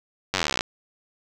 slowing click train, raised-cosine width 0.2 ms, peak -5 dBFS, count 21, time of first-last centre 0.34-0.609 s, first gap 10 ms, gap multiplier 1.03, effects none

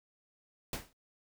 pink noise with exponential decay, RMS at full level -34 dBFS, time 0.73-0.93 s, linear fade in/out 2 ms, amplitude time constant 42 ms, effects noise-tail reverb RT60 0.1 s tail -24 dB re dry

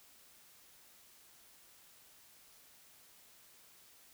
silence, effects white hiss -62 dBFS RMS until 4.13 s

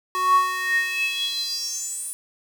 square tone with high-pass filter sweep, 370 Hz, F#4, in tune, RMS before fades -24 dBFS, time 0.15-2.13 s, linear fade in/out 0 ms, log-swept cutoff 870 to 10000 Hz, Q 9.1, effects 8-bit

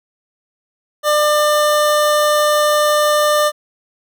25% pulse tone, 598 Hz, D5, 31 cents sharp, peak -8 dBFS, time 1.03-3.52 s, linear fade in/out 50 ms, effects none

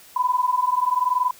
sine tone pair together, 989 / 1009.8 Hz, B5 / B5, +2 / +38 cents, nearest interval unison, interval 36 cents, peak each -21 dBFS, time 0.16-1.31 s, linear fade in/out 5 ms, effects white hiss -48 dBFS RMS until 1.39 s

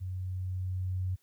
sine tone with level ramp, 92.5 Hz, F#2, in tune, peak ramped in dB -33 to -28 dBFS, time 0-1.16 s, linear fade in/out 20 ms, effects white hiss -72 dBFS RMS until 1.22 s + high-pass 60 Hz 12 dB/octave

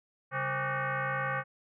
sine tone with frequency modulation, 196 Hz, G3, in tune, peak -29 dBFS, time 0.31-1.44 s, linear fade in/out 50 ms, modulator 334 Hz, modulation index 5.3, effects none

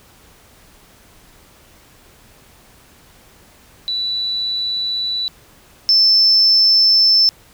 sine tone pair in turn, 3958 / 5296 Hz, B7 / E8, +3 / +7 cents, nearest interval perfect fourth, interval 504 cents, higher second, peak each -18 / -8 dBFS, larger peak second, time 3.88-5.28 / 5.89-7.29 s, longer neither, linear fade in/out 0 ms, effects tanh soft clip ceiling -4 dBFS + pink hiss -48 dBFS RMS until 7.53 s

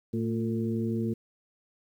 harmonic tone with a mistuned harmonic, 112.7 Hz, A2, 42 cents sharp, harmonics 1 / 2 / 3 / 4, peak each -32 / -29 / -34 / -38 dBFS, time 0.13-1.14 s, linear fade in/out 10 ms, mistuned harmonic 3, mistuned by +63 cents, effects 10-bit

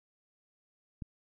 click, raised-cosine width 5 ms, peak -27 dBFS, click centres 1.022 s, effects none

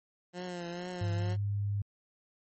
15% pulse tone with vibrato, 176.3 Hz, F3, 17 cents sharp, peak -31 dBFS, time 0.33-1.37 s, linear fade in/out 50 ms, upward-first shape triangle, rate 2.2 Hz, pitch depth 56 cents each way
sine tone, 101.6 Hz, G#2, 38 cents flat, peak -29 dBFS, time 1.01-1.82 s, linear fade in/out 5 ms
effects MP3 32 kbps

